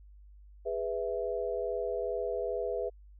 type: chord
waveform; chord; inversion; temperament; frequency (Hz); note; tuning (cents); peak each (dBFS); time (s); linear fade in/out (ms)
sine; E major; first; just; 412 / 494.4 / 659.3; G#4 / B4 / E5; -14 / +2 / 0; -35 / -34 / -36; 0.65-2.9; 20
effects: added 50 Hz sine -51 dBFS peak until 3.19 s